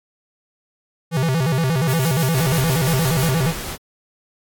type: tone with vibrato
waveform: square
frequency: 146.83 Hz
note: D3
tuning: in tune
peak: -17 dBFS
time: 1.11-3.54 s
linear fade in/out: 50 ms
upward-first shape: square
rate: 8.5 Hz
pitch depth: 210 cents each way
type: noise with tremolo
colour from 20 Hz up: white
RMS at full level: -28 dBFS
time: 1.86-3.34 s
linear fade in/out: 50 ms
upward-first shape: sine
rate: 6 Hz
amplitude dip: 45%
type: noise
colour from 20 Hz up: pink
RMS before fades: -29 dBFS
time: 2.32-3.78 s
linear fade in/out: 50 ms
effects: AAC 64 kbps